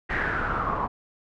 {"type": "noise with low-pass filter sweep", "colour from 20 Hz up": "pink", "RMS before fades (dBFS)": -27, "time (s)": [0.09, 0.88], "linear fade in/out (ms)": 20, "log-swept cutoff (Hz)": [1900, 1000], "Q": 6.4, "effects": []}